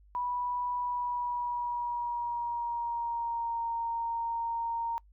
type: tone with pitch glide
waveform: sine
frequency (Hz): 981 to 926.5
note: B5 to A#5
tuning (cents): -12 to -11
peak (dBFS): -30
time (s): 0.15-4.98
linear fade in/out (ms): 0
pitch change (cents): -99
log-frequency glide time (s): 0.76-3.67
effects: noise-tail reverb RT60 0.1 s tail -25 dB re dry + added 50 Hz sine -56 dBFS peak until 5.12 s